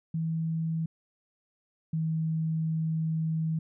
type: tone pair in turn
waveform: sine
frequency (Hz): 162.2 / 160.15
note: E3 / E3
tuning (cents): -28 / -50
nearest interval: unison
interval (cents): 22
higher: first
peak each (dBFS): -27 / -26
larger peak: second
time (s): 0.14-0.86 / 1.93-3.59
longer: second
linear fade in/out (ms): 5
effects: none